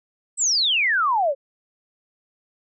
sine exponential sweep, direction down, 8250 to 523.3 Hz, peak -17 dBFS, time 0.37-1.35 s, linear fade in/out 50 ms, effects none

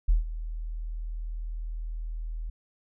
sine tone with ADSR envelope, 40.06 Hz, E1, 49 cents flat, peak -15 dBFS, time 0.08-2.5 s, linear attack 14 ms, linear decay 140 ms, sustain -16 dB, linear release 8 ms, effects tanh soft clip ceiling -12 dBFS

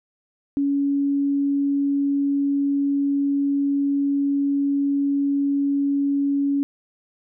sine tone, 280.9 Hz, C#4, 23 cents sharp, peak -18 dBFS, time 0.57-6.63 s, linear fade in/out 0 ms, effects none

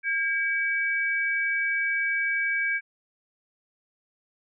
sine tone pair together, 1615 / 2284 Hz, G#6 / D7, -49 / -49 cents, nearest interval tritone, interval 600 cents, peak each -26 dBFS, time 0.03-2.81 s, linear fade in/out 50 ms, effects none

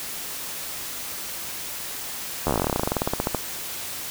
slowing click train, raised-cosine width 1 ms, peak -8 dBFS, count 26, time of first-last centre 2.47-3.347 s, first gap 12 ms, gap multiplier 1.08, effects white hiss -33 dBFS RMS until 4.1 s

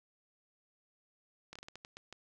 slowing click train, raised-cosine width 0.2 ms, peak -30 dBFS, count 9, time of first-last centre 1.53-2.126 s, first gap 25 ms, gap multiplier 1.3, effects none

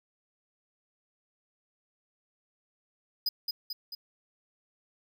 square tone with echo, 4978 Hz, D#8, in tune, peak -26 dBFS, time 3.26-3.29 s, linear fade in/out 5 ms, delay 220 ms, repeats 3, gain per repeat -4 dB, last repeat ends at 3.95 s, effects none

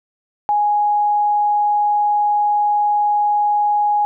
sine tone, 830.6 Hz, G#5, in tune, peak -13 dBFS, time 0.49-4.05 s, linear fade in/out 0 ms, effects none

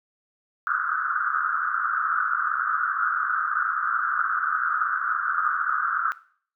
white band-pass noise, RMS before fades -25 dBFS, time 0.67-6.12 s, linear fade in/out 0 ms, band 1200 to 1500 Hz, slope 96 dB/octave, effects noise-tail reverb RT60 0.5 s tail -18 dB re dry

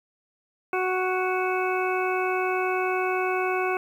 harmonic tone, 370.3 Hz, F#4, 1 cent sharp, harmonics 1 / 2 / 3 / 4 / 6 / 7, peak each -26 / -29 / -31 / -32 / -34 / -34 dBFS, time 0.73-3.77 s, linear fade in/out 2 ms, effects 9-bit

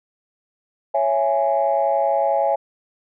sine chord, C# minor, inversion none, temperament just, 554.4 / 665.2 / 831.5 Hz, C#5 / E5 / G#5, 0 / +16 / +2 cents, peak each -20 dBFS, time 0.94-2.56 s, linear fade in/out 10 ms, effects tanh soft clip ceiling -8 dBFS

